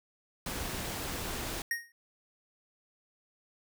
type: noise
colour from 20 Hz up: pink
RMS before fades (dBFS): -37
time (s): 0.46-1.62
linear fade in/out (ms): 2
type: tone with exponential decay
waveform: square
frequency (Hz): 1864.7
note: A#6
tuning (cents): 0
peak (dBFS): -27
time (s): 1.71-1.92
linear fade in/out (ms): 2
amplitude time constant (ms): 45
effects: none